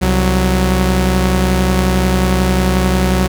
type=tone pair together; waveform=sawtooth; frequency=65.41 / 185 Hz; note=C2 / F#3; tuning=0 / 0 cents; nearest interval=octave + tritone; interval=1800 cents; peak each=-10 dBFS; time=0.01-3.28 s; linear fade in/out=20 ms; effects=none